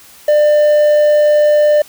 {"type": "tone with quantisation", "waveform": "triangle", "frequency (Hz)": 597, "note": "D5", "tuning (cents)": 28, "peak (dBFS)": -5, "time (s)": [0.28, 1.82], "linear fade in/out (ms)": 5, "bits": 5, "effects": ["white hiss -41 dBFS RMS until 1.88 s"]}